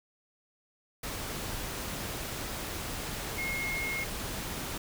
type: tone in noise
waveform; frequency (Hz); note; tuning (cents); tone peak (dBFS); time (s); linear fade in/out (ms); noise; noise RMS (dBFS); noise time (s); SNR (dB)
sine; 2154; C7; +50; -32; 3.38-4.04; 5; pink; -37; 1.03-4.78; +2
effects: none